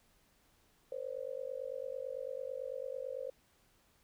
sine tone with amplitude modulation, 523.3 Hz, C5, in tune, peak -34 dBFS, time 0.92-3.3 s, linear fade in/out 2 ms, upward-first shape sine, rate 49 Hz, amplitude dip 100%, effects pink hiss -70 dBFS RMS until 4.03 s

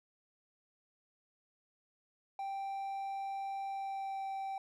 triangle tone with pitch glide, 784 to 777.7 Hz, G5 to G5, 0 to -14 cents, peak -35 dBFS, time 2.39-4.58 s, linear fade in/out 2 ms, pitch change -14 cents, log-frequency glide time 3.67-4.26 s, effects none

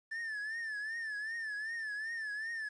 triangle tone with vibrato, 1760 Hz, A6, in tune, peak -35 dBFS, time 0.11-2.69 s, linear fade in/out 10 ms, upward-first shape triangle, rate 2.6 Hz, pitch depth 110 cents each way, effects resampled to 22050 Hz + 11-bit

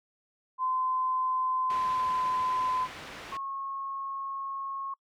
sine tone with pitch glide, 1029 to 1018.9 Hz, C6 to C6, -29 to -46 cents, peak -26 dBFS, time 0.58-2.88 s, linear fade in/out 50 ms, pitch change -17 cents, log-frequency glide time 1.66-2.21 s
white low-pass noise, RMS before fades -44 dBFS, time 1.7-3.37 s, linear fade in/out 2 ms, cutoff 2500 Hz, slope 12 dB/octave
sine tone, 1090 Hz, C#6, 29 cents flat, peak -33 dBFS, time 3.32-4.94 s, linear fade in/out 5 ms
effects noise-tail reverb RT60 0.1 s tail -26 dB re dry

